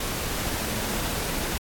sine tone in noise, 215.5 Hz, A3, 36 cents flat, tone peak -36 dBFS, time 0.59-1 s, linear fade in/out 5 ms, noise pink, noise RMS -29 dBFS, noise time 0-1.58 s, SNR -10 dB, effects AAC 64 kbps

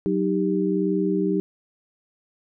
sine tone cluster, 186.8 / 312.5 / 394.2 Hz, F#3 / D#4 / G4, +17 / +8 / +10 cents, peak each -24 dBFS, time 0.06-1.4 s, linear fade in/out 0 ms, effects none

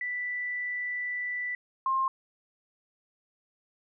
sine tone pair in turn, 1975.5 / 1061.7 Hz, B6 / C6, 0 / +25 cents, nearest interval major seventh, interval 1075 cents, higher first, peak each -30 / -24 dBFS, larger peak second, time 0.01-1.55 / 1.86-2.08 s, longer first, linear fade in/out 2 ms, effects none

